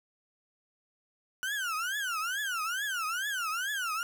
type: tone with vibrato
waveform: 35% pulse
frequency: 1463 Hz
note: F#6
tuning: 20 cents flat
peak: -29 dBFS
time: 1.43-4.03 s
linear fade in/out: 0 ms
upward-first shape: triangle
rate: 2.3 Hz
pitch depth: 300 cents each way
effects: none